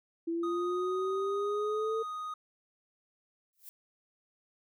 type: exponential sweep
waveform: sine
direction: up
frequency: 331 to 450 Hz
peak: -30 dBFS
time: 0.27-2.03 s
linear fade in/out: 10 ms
type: tone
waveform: triangle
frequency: 1244.5 Hz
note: D#6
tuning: in tune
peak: -34 dBFS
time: 0.43-2.34 s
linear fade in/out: 5 ms
type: noise with exponential growth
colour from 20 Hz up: violet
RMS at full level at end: -44 dBFS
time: 3.53-3.69 s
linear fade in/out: 0 ms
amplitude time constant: 33 ms
effects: none